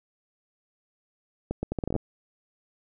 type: accelerating click train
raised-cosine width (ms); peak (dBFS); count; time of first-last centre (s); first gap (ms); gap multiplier
2; -15; 11; 1.51-1.963; 120; 0.75
effects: none